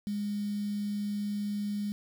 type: tone with quantisation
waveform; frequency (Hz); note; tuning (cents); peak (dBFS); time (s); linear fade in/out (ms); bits
sine; 205.4; G#3; -19; -30; 0.07-1.92; 0; 8
effects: none